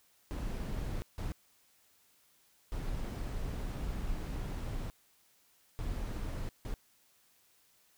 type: noise bursts at uneven times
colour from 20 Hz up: brown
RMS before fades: -37 dBFS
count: 5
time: 0.31-1.02 / 1.18-1.32 / 2.72-4.9 / 5.79-6.49 / 6.65-6.74 s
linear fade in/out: 0 ms
effects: white hiss -68 dBFS RMS until 7.97 s